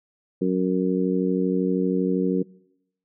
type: harmonic tone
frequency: 92.7 Hz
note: F#2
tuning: 4 cents sharp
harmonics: 2 / 3 / 4 / 5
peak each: -23 / -25 / -26 / -27 dBFS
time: 0.41-2.43 s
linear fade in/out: 10 ms
effects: noise-tail reverb RT60 0.8 s tail -23 dB re dry